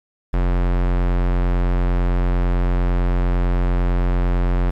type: tone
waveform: square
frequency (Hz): 44.46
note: F1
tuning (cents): +32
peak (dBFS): -16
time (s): 0.33-4.71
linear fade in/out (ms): 10
effects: low-pass 2000 Hz 12 dB/octave + 8-bit